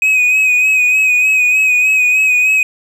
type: tone with vibrato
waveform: triangle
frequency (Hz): 2515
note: D#7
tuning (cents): +18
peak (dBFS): -7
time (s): 0.02-2.63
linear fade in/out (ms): 2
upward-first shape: sine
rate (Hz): 3.3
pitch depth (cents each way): 36
effects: none